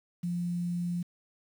sine tone with quantisation, 174.61 Hz, F3, in tune, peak -29 dBFS, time 0.23-1.03 s, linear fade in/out 10 ms, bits 9, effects none

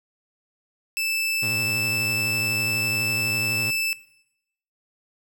sawtooth tone, 2637 Hz, E7, in tune, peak -20 dBFS, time 0.97-3.93 s, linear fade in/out 0 ms
sawtooth tone with vibrato, 114.3 Hz, A#2, 34 cents flat, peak -26 dBFS, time 1.42-3.71 s, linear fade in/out 10 ms, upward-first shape sine, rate 12 Hz, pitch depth 130 cents each way
effects noise-tail reverb RT60 0.8 s tail -18 dB re dry

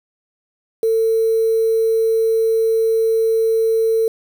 sine tone with quantisation, 450 Hz, A4, 39 cents sharp, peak -13 dBFS, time 0.83-4.08 s, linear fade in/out 2 ms, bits 6, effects none

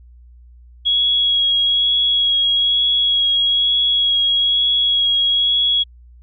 sine tone with vibrato, 3322 Hz, G#7, in tune, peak -13 dBFS, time 0.85-5.84 s, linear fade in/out 20 ms, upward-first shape sine, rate 1.1 Hz, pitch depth 13 cents each way, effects added 60 Hz sine -41 dBFS peak until 6.22 s

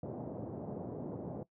pink band-pass noise, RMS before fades -42 dBFS, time 0.03-1.43 s, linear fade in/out 2 ms, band 110 to 670 Hz, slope 24 dB/octave, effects noise-tail reverb RT60 0.1 s tail -19 dB re dry

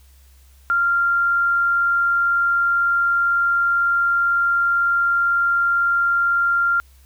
sine tone, 1389 Hz, F6, 10 cents flat, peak -15 dBFS, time 0.7-6.8 s, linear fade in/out 0 ms, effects added 66 Hz sine -47 dBFS peak until 7.05 s + white hiss -57 dBFS RMS until 7.05 s

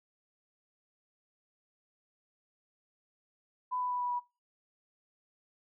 sine tone with pitch steps, 1000 / 993.7 / 987.4 / 981.1 / 974.9 Hz, B5 / B5 / B5 / B5 / B5, +21 / +10 / -1 / -12 / -23 cents, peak -31 dBFS, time 3.71-4.2 s, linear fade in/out 20 ms, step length 98 ms, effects noise-tail reverb RT60 0.3 s tail -23 dB re dry

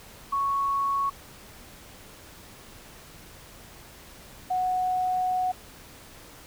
sine tone pair in turn, 1108.7 / 736.8 Hz, C#6 / F#5, 0 / -7 cents, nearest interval perfect fifth, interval 707 cents, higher first, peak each -23 dBFS, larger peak neither, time 0.32-1.1 / 4.5-5.52 s, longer second, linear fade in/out 10 ms, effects pink hiss -48 dBFS RMS until 6.46 s

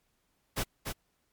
pink noise with echo, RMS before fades -31 dBFS, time 0.56-0.64 s, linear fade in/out 20 ms, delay 290 ms, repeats 1, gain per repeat -5 dB, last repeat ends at 0.93 s, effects pink hiss -75 dBFS RMS until 1.32 s + MP3 96 kbps

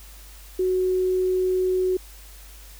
sine tone, 370 Hz, F#4, in tune, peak -19 dBFS, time 0.59-1.97 s, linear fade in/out 5 ms, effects added 50 Hz sine -43 dBFS peak until 2.79 s + white hiss -48 dBFS RMS until 2.79 s

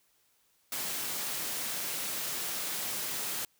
white high-pass noise, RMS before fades -35 dBFS, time 0.72-3.45 s, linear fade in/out 2 ms, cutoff 110 Hz, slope 24 dB/octave, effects white hiss -70 dBFS RMS until 3.59 s

